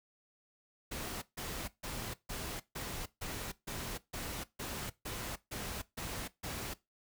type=noise bursts; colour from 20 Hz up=pink; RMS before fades=-41 dBFS; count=13; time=0.91-6.74 s; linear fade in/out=10 ms; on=310 ms; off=150 ms; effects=noise-tail reverb RT60 0.2 s tail -18 dB re dry